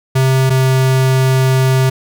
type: tone pair in turn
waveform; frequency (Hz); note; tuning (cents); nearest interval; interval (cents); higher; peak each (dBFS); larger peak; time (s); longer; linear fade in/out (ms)
square; 131.8 / 131.23; C3 / C3; +13 / +6; unison; 7; first; -10; neither; 0.15-0.5 / 0.5-1.9; second; 10
effects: none